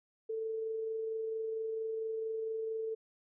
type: tone with amplitude modulation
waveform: sine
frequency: 444.2 Hz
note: A4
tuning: 16 cents sharp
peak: -33 dBFS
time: 0.29-2.95 s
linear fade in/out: 10 ms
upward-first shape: sine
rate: 24.4 Hz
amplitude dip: 25%
effects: none